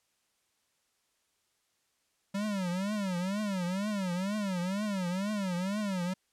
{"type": "tone with vibrato", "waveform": "square", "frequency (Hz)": 193.1, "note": "G3", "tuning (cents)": -26, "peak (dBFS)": -31, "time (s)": [2.34, 6.14], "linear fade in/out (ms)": 10, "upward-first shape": "triangle", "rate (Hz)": 2.1, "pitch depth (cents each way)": 200, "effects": ["white hiss -75 dBFS RMS until 6.32 s", "low-pass 10000 Hz 12 dB/octave"]}